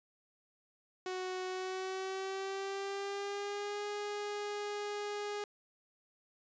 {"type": "tone with pitch glide", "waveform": "sawtooth", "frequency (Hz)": [370, 412.9], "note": ["F#4", "G#4"], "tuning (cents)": [0, -10], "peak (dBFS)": -33, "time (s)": [1.06, 5.44], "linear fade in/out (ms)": 2, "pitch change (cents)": 190, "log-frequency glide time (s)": [1.46, 3.84], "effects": ["resampled to 16000 Hz"]}